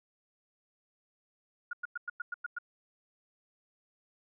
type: tone bursts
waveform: sine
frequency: 1430 Hz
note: F6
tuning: 41 cents sharp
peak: -33 dBFS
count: 8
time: 1.71-2.586 s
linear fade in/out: 5 ms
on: 22 ms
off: 100 ms
effects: none